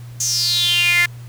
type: tone with high-pass filter sweep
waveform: sawtooth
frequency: 349.2 Hz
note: F4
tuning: in tune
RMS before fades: -17 dBFS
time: 0.2-1.06 s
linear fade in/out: 5 ms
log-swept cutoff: 6600 to 1900 Hz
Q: 8.4
effects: added 120 Hz sine -32 dBFS peak until 1.28 s + pink hiss -48 dBFS RMS until 1.28 s